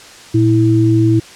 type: tone pair together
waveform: sine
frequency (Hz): 115.5 / 326.7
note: A#2 / E4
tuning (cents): -16 / -15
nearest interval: octave + tritone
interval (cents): 1801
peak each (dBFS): -11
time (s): 0.34-1.2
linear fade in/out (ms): 10
effects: white hiss -37 dBFS RMS until 1.35 s + low-pass 7000 Hz 12 dB/octave